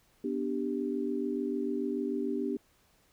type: chord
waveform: sine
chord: G major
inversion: first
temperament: equal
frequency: 246.9 / 293.7 / 392 Hz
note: B3 / D4 / G4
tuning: 0 / 0 / 0 cents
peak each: -34 dBFS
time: 0.24-2.57 s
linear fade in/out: 5 ms
effects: pink hiss -67 dBFS RMS until 3.12 s